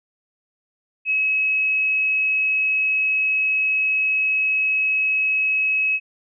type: tone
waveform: sine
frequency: 2565 Hz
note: E7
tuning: 48 cents flat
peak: -17 dBFS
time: 1.05-6 s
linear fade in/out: 50 ms
effects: none